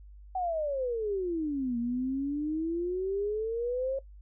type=exponential two-way sweep; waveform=sine; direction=down then up; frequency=762 to 233.1 to 546 Hz; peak=-28 dBFS; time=0.35-3.99 s; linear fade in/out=5 ms; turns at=1.78 s; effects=noise-tail reverb RT60 0.1 s tail -19 dB re dry + added 50 Hz sine -47 dBFS peak until 4.21 s